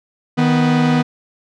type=tone pair together; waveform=45% pulse; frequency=156.71 / 246.9 Hz; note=D#3 / B3; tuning=+13 / 0 cents; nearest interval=minor sixth; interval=787 cents; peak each=-16 / -14 dBFS; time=0.37-1.03 s; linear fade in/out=20 ms; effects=low-pass 4000 Hz 12 dB/octave